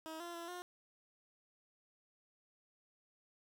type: tone with pitch steps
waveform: 15% pulse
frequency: 318.8 / 344.5 / 338.9 / 356.8 Hz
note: D#4 / F4 / E4 / F4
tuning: +42 / -24 / +48 / +37 cents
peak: -38 dBFS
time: 0.06-0.62 s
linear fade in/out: 0 ms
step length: 140 ms
effects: none